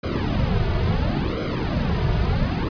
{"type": "noise with flanger", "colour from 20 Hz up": "brown", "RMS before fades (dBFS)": -22, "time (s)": [0.03, 2.69], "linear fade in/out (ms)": 10, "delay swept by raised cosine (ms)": [1.1, 3.8], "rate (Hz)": 0.72, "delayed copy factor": -1, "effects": ["resampled to 11025 Hz"]}